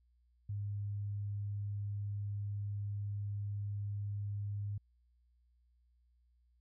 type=tone; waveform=sine; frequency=102 Hz; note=G#2; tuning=31 cents flat; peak=-36 dBFS; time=0.49-4.78 s; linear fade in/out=5 ms; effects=added 60 Hz sine -68 dBFS peak until 6.6 s